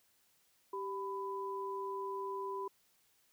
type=tone pair together; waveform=sine; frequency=390.5 / 997.4 Hz; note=G4 / B5; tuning=-7 / +17 cents; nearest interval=octave + major third; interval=1624 cents; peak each=-40 / -40 dBFS; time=0.73-2.68 s; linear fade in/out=5 ms; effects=white hiss -72 dBFS RMS until 3.32 s